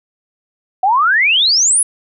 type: exponential sweep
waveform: sine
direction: up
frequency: 725 to 10790 Hz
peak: -9 dBFS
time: 0.83-1.83 s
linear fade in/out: 5 ms
effects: none

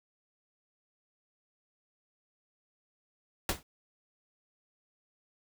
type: noise with exponential decay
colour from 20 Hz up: pink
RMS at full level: -26 dBFS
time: 3.49-3.63 s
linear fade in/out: 2 ms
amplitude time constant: 30 ms
effects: none

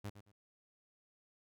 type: tone with echo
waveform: sawtooth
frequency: 102.4 Hz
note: G#2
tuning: 24 cents flat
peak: -37 dBFS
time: 0.04-0.1 s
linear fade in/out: 10 ms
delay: 110 ms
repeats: 2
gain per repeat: -12 dB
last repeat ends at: 0.32 s
effects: none

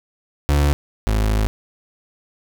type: tone pair in turn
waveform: 35% pulse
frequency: 72.1 / 53.25 Hz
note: D2 / G#1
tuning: -31 / +44 cents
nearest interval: perfect fourth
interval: 525 cents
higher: first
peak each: -12 / -14 dBFS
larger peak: first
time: 0.49-0.73 / 1.07-1.47 s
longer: second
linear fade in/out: 0 ms
effects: none

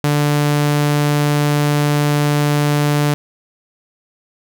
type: tone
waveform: sawtooth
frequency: 146.83 Hz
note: D3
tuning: in tune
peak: -9 dBFS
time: 0.04-3.14 s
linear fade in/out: 0 ms
effects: none

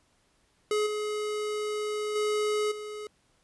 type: tone with level steps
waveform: square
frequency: 422.4 Hz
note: G#4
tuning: 29 cents sharp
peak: -25 / -30 / -26 / -37 dBFS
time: 0.71-3.07 s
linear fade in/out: 2 ms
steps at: 0.86 / 2.15 / 2.71 s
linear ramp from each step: 10 ms
effects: pink hiss -68 dBFS RMS until 3.43 s + resampled to 24000 Hz

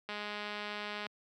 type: click train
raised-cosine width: 0.3 ms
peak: -24 dBFS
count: 204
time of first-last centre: 0.09-1.066 s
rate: 208 Hz
effects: high-pass 150 Hz 12 dB/octave

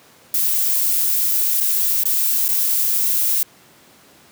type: noise with dropouts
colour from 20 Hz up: violet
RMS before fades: -18 dBFS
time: 0.34-3.43 s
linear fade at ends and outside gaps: 2 ms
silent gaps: 1.603-1.607 / 2.036-2.054 / 2.482-2.488 s
effects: pink hiss -49 dBFS RMS until 4.31 s + high-pass 150 Hz 12 dB/octave

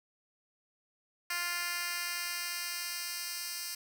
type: tone with high-pass filter sweep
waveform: 10% pulse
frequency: 349.2 Hz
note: F4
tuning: in tune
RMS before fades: -37 dBFS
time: 1.3-3.75 s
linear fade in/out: 5 ms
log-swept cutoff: 1800 to 4500 Hz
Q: 0.79
effects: none

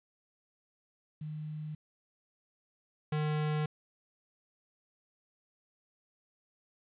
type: tone pair in turn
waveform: sine / square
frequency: 153.2 / 152.05 Hz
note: D#3 / D#3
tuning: -27 / -40 cents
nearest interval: unison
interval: 13 cents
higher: first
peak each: -37 / -30 dBFS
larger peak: second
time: 1.21-1.75 / 3.12-3.66 s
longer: neither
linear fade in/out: 5 ms
effects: resampled to 8000 Hz + 11-bit

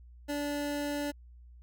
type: tone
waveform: 25% pulse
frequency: 290 Hz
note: D4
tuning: 22 cents flat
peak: -28 dBFS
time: 0.28-1.12 s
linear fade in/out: 20 ms
effects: added 60 Hz sine -50 dBFS peak until 1.62 s

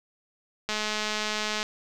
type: click train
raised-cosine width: 0.2 ms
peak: -12 dBFS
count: 201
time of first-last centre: 0.69-1.629 s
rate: 213 Hz
effects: none

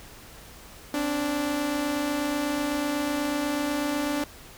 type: tone pair together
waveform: sawtooth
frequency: 263.9 / 292 Hz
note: C4 / D4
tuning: +15 / -10 cents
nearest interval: major second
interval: 175 cents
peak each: -29 / -22 dBFS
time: 0.94-4.24 s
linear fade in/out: 2 ms
effects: added 52 Hz sine -52 dBFS peak until 4.57 s + pink hiss -47 dBFS RMS until 4.57 s

